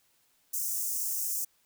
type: high-pass noise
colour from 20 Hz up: white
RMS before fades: -32 dBFS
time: 0.53-1.45 s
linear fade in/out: 10 ms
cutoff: 5800 Hz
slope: 48 dB/octave
effects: white hiss -69 dBFS RMS until 1.65 s